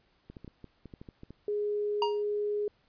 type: clicks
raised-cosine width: 3 ms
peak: -32 dBFS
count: 11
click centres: 0.3 / 0.368 / 0.446 / 0.478 / 0.643 / 0.857 / 0.938 / 1.015 / 1.088 / 1.234 / 1.306 s
type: tone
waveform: sine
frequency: 415.3 Hz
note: G#4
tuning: in tune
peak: -28 dBFS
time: 1.48-2.68 s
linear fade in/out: 2 ms
type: tone with exponential decay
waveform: square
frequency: 941 Hz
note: A#5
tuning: 16 cents sharp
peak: -24 dBFS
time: 2.02-2.23 s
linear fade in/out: 2 ms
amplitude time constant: 45 ms
effects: pink hiss -69 dBFS RMS until 2.88 s + resampled to 11025 Hz